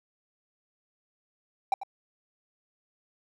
triangle tone with echo, 784 Hz, G5, in tune, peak -19 dBFS, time 1.72-1.74 s, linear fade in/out 2 ms, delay 94 ms, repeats 1, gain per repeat -13 dB, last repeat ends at 1.834 s, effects none

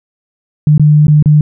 sine tone with dropouts, 150.3 Hz, D3, 40 cents sharp, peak -3 dBFS, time 0.67-1.41 s, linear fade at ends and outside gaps 2 ms, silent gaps 0.779-0.796 / 1.069-1.081 / 1.226-1.258 s, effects none

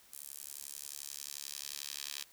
10% pulse tone with high-pass filter sweep, 71.3 Hz, C#2, 49 cents sharp, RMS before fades -45 dBFS, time 0.12-2.24 s, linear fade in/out 10 ms, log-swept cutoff 10000 to 3700 Hz, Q 1.1, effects white hiss -62 dBFS RMS until 2.32 s

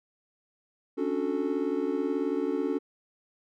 triangle chord, D major seventh, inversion third, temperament just, 275.3 / 293.7 / 367.1 / 440.5 Hz, C#4 / D4 / F#4 / A4, -12 / 0 / -14 / +2 cents, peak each -30 dBFS, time 0.97-2.79 s, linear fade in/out 20 ms, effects none

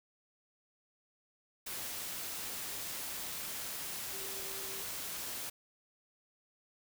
sine tone in noise, 388.1 Hz, G4, 17 cents flat, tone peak -50 dBFS, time 4.12-4.82 s, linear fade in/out 10 ms, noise white, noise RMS -41 dBFS, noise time 1.66-5.5 s, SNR -12 dB, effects none

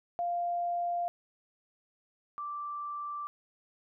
sine tone pair in turn, 697 / 1172.2 Hz, F5 / D6, -4 / -4 cents, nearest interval major sixth, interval 900 cents, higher second, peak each -29 / -35 dBFS, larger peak first, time 0.19-1.08 / 2.38-3.27 s, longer neither, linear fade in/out 0 ms, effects none

